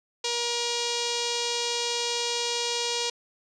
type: tone with notch filter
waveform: 5% pulse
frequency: 475.3 Hz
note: A#4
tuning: 34 cents sharp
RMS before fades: -28 dBFS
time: 0.24-3.1 s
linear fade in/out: 5 ms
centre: 1600 Hz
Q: 0.96
effects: resampled to 22050 Hz